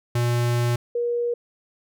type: tone pair in turn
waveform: square / sine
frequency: 120 / 477.2 Hz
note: B2 / A#4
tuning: -49 / +41 cents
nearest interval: 2 octaves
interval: 2390 cents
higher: second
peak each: -20 / -21 dBFS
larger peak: first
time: 0.15-0.76 / 0.95-1.34 s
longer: first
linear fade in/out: 5 ms
effects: none